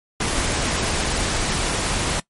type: noise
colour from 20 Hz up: pink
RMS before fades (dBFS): -22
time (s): 0.2-2.2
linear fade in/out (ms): 5
effects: noise-tail reverb RT60 0.1 s tail -20 dB re dry + MP3 48 kbps